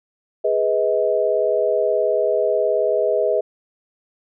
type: chord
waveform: sine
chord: G# minor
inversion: none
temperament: equal with one note detuned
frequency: 415.3 / 493.9 / 634.6 Hz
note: G#4 / B4 / D#5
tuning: 0 / 0 / +34 cents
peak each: -21 / -21 / -19 dBFS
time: 0.44-3.41 s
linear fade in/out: 10 ms
effects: none